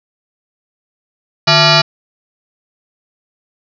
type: tone with frequency modulation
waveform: sine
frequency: 1900 Hz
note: A#6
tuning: 33 cents sharp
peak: -6 dBFS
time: 1.47-1.82 s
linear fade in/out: 10 ms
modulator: 513 Hz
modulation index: 6
effects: none